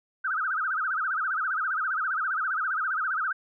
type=tone with vibrato; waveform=sine; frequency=1396.9 Hz; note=F6; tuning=in tune; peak=-25 dBFS; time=0.24-3.33 s; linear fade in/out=10 ms; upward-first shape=sine; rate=15 Hz; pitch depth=210 cents each way; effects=none